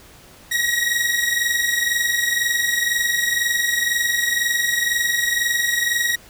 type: tone pair together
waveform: sawtooth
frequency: 1891 / 1913 Hz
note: A#6 / A#6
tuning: +24 / +44 cents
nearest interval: unison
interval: 20 cents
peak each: -17 / -18 dBFS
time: 0.51-6.16 s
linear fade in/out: 10 ms
effects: pink hiss -46 dBFS RMS until 6.29 s